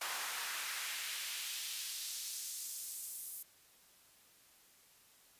pink noise with high-pass filter sweep, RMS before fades -42 dBFS, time 0.01-3.43 s, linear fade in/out 5 ms, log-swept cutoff 1000 to 11000 Hz, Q 1.1, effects white hiss -65 dBFS RMS until 5.39 s + resampled to 32000 Hz

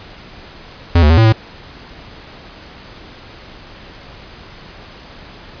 square tone with pitch steps, 85.4 / 74.9 / 81.6 / 112.1 / 110.7 Hz, F2 / D2 / E2 / A2 / A2, -38 / +35 / -17 / +33 / +11 cents, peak -7 dBFS, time 0.95-1.325 s, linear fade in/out 5 ms, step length 75 ms, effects pink hiss -37 dBFS RMS until 5.6 s + resampled to 11025 Hz

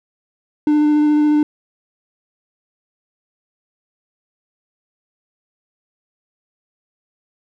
triangle tone with vibrato, 299.3 Hz, D4, 33 cents sharp, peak -9 dBFS, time 0.67-1.43 s, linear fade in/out 2 ms, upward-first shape square, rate 14 Hz, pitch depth 8 cents each way, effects none

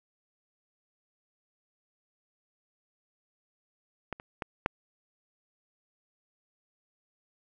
clicks, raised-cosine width 0.5 ms, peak -19 / -29 / -18 / -10 dBFS, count 4, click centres 4.127 / 4.199 / 4.422 / 4.661 s, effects none

